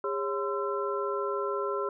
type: tone cluster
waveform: sine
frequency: 405 / 551 / 1028 / 1340 Hz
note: G#4 / C#5 / C6 / E6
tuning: -43 / -11 / -31 / +28 cents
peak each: -31 / -35 / -35 / -35 dBFS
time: 0.04-1.89 s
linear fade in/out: 2 ms
effects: none